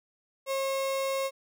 35% pulse tone, 540 Hz, C#5, 45 cents flat, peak -26 dBFS, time 0.46-1.31 s, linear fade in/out 50 ms, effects none

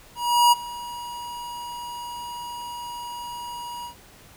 square tone with ADSR envelope, 959 Hz, A#5, 49 cents sharp, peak -13 dBFS, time 0.15-3.95 s, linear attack 370 ms, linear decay 22 ms, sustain -20 dB, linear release 100 ms, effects pink hiss -50 dBFS RMS until 4.36 s

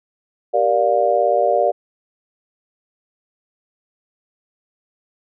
sine chord, G minor seventh, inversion none, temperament just, 392 / 470.4 / 588 / 705.6 Hz, G4 / Bb4 / D5 / F5, 0 / +16 / +2 / +18 cents, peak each -23 / -20 / -17 / -18 dBFS, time 0.53-1.72 s, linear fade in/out 20 ms, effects none

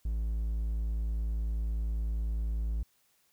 triangle tone, 55 Hz, A1, in tune, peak -27 dBFS, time 0.05-2.83 s, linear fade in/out 5 ms, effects white hiss -70 dBFS RMS until 3.32 s

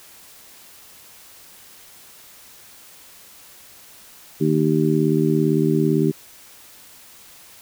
harmonic tone, 77.78 Hz, D#2, in tune, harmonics 2 / 3 / 4 / 5, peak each -20 / -22 / -21 / -21 dBFS, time 4.4-6.12 s, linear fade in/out 20 ms, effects white hiss -46 dBFS RMS until 7.61 s

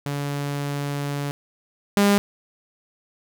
sawtooth tone pair in turn, 142.9 / 202.1 Hz, D3 / G#3, -47 / -47 cents, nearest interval tritone, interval 600 cents, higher second, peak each -21 / -11 dBFS, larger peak second, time 0.06-1.31 / 1.97-2.18 s, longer first, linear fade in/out 0 ms, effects none

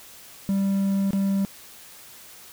triangle tone with dropouts, 196 Hz, G3, in tune, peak -18 dBFS, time 0.49-1.45 s, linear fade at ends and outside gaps 0 ms, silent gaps 1.107-1.132 s, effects white hiss -46 dBFS RMS until 2.52 s

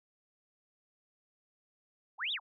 sine linear two-way sweep, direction up then down, 656 to 3891 to 656 Hz, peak -32 dBFS, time 2.18-2.4 s, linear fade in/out 50 ms, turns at 2.32 s, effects none

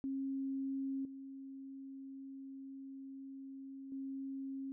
sine tone with level steps, 270.2 Hz, C#4, 44 cents flat, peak -36 / -46 / -40 dBFS, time 0.04-4.72 s, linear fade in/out 0 ms, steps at 1.05 / 3.92 s, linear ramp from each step 2 ms, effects none

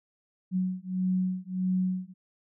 sine beating tone pair, 184.1 / 185.7 Hz, F#3 / F#3, -8 / +7 cents, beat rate 1.6 Hz, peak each -29 dBFS, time 0.51-2.14 s, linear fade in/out 50 ms, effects none

